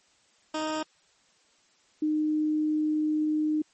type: tone pair in turn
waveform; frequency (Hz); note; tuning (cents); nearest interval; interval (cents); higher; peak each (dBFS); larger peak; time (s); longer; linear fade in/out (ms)
15% pulse / sine; 311.1 / 306.5; D#4 / D#4; 0 / -26; unison; 26; first; -22 / -23; first; 0.54-0.83 / 2.02-3.62; second; 5
effects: white hiss -64 dBFS RMS until 3.73 s + MP3 32 kbps